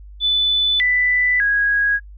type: tone with pitch steps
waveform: sine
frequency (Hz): 3493 / 1987 / 1651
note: A7 / B6 / G#6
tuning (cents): -13 / +10 / -11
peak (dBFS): -14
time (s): 0.2-2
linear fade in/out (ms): 50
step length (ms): 600
effects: noise-tail reverb RT60 0.1 s tail -24 dB re dry + added 50 Hz sine -36 dBFS peak until 2.17 s